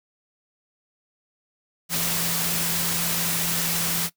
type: tone in noise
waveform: sine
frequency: 168.8 Hz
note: E3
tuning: 41 cents sharp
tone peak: -32 dBFS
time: 1.89-4.1 s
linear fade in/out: 50 ms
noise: white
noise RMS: -25 dBFS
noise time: 1.89-4.1 s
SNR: -10 dB
effects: noise-tail reverb RT60 0.1 s tail -20 dB re dry